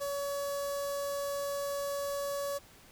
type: tone with notch filter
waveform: sawtooth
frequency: 565 Hz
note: C#5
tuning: 33 cents sharp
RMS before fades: -35 dBFS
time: 0-2.59 s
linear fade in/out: 20 ms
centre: 2400 Hz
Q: 0.64
effects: pink hiss -57 dBFS RMS until 2.91 s